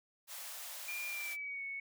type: high-pass noise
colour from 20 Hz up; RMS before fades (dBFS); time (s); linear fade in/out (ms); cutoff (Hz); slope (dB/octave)
white; -46; 0.27-1.37; 50; 550; 48
type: tone with pitch glide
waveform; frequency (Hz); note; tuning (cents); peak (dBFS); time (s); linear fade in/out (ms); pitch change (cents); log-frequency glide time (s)
sine; 2400 to 2214; D7 to C#7; +37 to -3; -39; 0.88-1.8; 5; -140; 1.08-1.63
effects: none